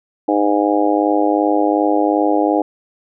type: harmonic tone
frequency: 102.7 Hz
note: G#2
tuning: 19 cents flat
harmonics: 3 / 4 / 5 / 6 / 7 / 8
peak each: -16 / -22 / -20 / -22 / -21 / -20 dBFS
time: 0.28-2.62 s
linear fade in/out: 5 ms
effects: none